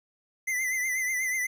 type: tone with vibrato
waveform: square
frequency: 2035 Hz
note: C7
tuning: 49 cents flat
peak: -27 dBFS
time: 0.47-1.47 s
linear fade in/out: 10 ms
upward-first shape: triangle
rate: 8.2 Hz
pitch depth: 68 cents each way
effects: none